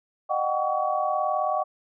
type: tone cluster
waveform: sine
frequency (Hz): 614 / 729 / 768 / 1130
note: D#5 / F#5 / G5 / C#6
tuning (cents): -23 / -26 / -36 / +33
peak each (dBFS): -28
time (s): 0.29-1.64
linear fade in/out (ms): 20
effects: none